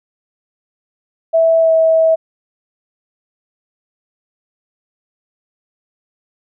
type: tone with pitch glide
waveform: sine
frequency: 655 to 647.1 Hz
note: E5 to E5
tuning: -11 to -32 cents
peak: -8 dBFS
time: 1.33-2.16 s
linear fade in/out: 20 ms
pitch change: -21 cents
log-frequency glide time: 1.6-1.72 s
effects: none